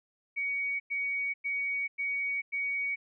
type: tone bursts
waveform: sine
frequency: 2247 Hz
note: C#7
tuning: 23 cents sharp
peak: -29 dBFS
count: 5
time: 0.36-2.96 s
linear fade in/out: 20 ms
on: 440 ms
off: 100 ms
effects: none